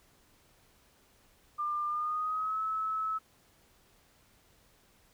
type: tone with pitch glide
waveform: sine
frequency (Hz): 1197 to 1297.8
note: D6 to E6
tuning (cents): +33 to -27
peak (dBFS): -30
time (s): 1.58-3.19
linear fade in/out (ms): 20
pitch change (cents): +140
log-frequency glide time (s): 1.88-2.6
effects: pink hiss -65 dBFS RMS until 5.13 s